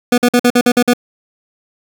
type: tone bursts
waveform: 25% pulse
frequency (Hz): 244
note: B3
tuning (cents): -21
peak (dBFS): -4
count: 8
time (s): 0.12-0.935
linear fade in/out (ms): 5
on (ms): 59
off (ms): 49
effects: none